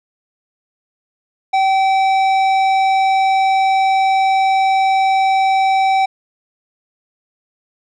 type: tone with tanh clipping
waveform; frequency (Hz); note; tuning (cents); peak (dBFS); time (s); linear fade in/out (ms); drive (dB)
sine; 770; G5; -31; -13; 1.53-6.06; 10; 12
effects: none